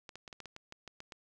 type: clicks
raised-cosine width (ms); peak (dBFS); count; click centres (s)
0.2; -29; 11; 0.092 / 0.156 / 0.278 / 0.328 / 0.403 / 0.457 / 0.564 / 0.724 / 0.877 / 1.004 / 1.122
effects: none